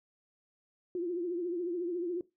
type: tone with vibrato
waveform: sine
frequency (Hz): 349.6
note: F4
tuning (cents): +2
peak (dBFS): -31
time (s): 0.95-2.21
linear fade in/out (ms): 2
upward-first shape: triangle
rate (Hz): 14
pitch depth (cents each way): 95
effects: noise-tail reverb RT60 0.2 s tail -18 dB re dry